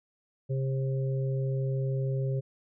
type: harmonic tone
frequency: 133.6 Hz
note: C3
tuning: 36 cents sharp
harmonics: 1 / 3 / 4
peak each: -27 / -37 / -39 dBFS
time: 0.49-2.41 s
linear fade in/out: 20 ms
effects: none